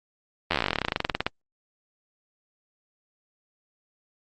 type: slowing click train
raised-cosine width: 0.3 ms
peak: -7 dBFS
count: 27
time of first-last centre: 0.51-1.265 s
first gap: 11 ms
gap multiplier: 1.07
effects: Opus 32 kbps